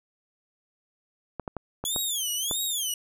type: clicks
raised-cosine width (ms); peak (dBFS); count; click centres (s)
1; -18; 6; 1.397 / 1.478 / 1.567 / 1.84 / 1.962 / 2.512
type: tone with vibrato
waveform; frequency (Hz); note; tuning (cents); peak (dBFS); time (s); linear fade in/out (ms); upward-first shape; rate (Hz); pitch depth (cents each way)
15% pulse; 3322; G#7; 0; -20; 1.85-2.94; 2; sine; 1.6; 230
effects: none